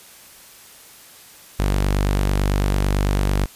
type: tone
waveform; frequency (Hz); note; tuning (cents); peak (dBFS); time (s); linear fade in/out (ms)
sawtooth; 49; G1; 0; -13; 1.59-3.46; 10
effects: white hiss -45 dBFS RMS until 3.55 s + resampled to 32000 Hz